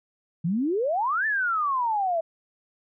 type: exponential two-way sweep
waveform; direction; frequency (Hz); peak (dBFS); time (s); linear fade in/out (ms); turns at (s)
sine; up then down; 156.2 to 1791 to 641; -22; 0.44-2.21; 10; 1.26
effects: none